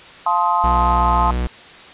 sine chord, F dominant seventh, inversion none, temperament just, 698.5 / 873.1 / 1047.7 / 1257.2 Hz, F5 / A5 / C6 / Eb6, 0 / -14 / +2 / +18 cents, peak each -23 / -18 / -18 / -22 dBFS, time 0.26-1.31 s, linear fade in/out 5 ms
45% pulse tone with pitch glide, 61.74 to 61.17 Hz, B1 to B1, 0 to -16 cents, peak -18 dBFS, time 0.64-1.47 s, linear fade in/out 0 ms, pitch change -16 cents, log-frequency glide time 0.98-1.06 s
effects white hiss -40 dBFS RMS until 1.93 s + resampled to 8000 Hz

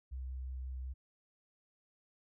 sine tone with vibrato, 64.6 Hz, C2, 21 cents flat, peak -38 dBFS, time 0.11-0.94 s, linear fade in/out 20 ms, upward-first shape sine, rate 5.5 Hz, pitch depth 9 cents each way, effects tanh soft clip ceiling -34 dBFS

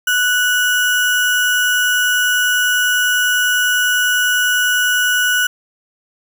sine tone with sample-and-hold, 1480 Hz, F#6, in tune, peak -12 dBFS, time 0.07-5.47 s, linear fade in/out 5 ms, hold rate 4410 Hz, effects none

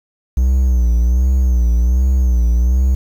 triangle tone with vibrato, 61.6 Hz, B1, 4 cents flat, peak -8 dBFS, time 0.37-2.95 s, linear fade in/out 5 ms, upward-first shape sine, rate 1.3 Hz, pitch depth 97 cents each way, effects 7-bit

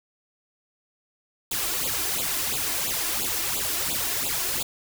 white noise with flanger, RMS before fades -27 dBFS, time 1.51-4.63 s, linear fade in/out 5 ms, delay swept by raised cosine 0.26 to 2.96 ms, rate 2.9 Hz, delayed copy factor +0.95, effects none

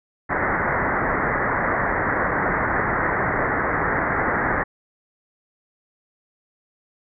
white low-pass noise, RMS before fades -22 dBFS, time 0.29-4.64 s, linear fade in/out 20 ms, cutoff 2000 Hz, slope 96 dB/octave, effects none

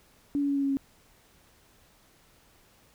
sine tone with pitch steps, 285.7 / 283.2 / 280.8 / 278.4 / 276 / 273.6 Hz, D4 / C#4 / C#4 / C#4 / C#4 / C#4, -48 / +37 / +22 / +8 / -7 / -23 cents, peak -24 dBFS, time 0.35-0.77 s, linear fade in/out 0 ms, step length 70 ms, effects pink hiss -61 dBFS RMS until 2.94 s

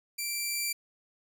10% pulse tone with level ramp, 2349 Hz, D7, in tune, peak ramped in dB -23 to -20 dBFS, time 0.18-0.73 s, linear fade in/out 10 ms, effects none

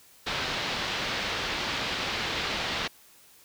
white low-pass noise, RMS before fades -31 dBFS, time 0.26-2.88 s, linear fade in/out 10 ms, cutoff 4200 Hz, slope 24 dB/octave, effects white hiss -56 dBFS RMS until 3.44 s

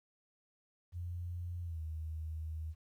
sine tone with pitch glide, 87.31 to 79.14 Hz, F2 to D#2, 0 to +30 cents, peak -38 dBFS, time 0.92-2.75 s, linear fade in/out 50 ms, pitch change -170 cents, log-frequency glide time 1.62-1.81 s, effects 12-bit

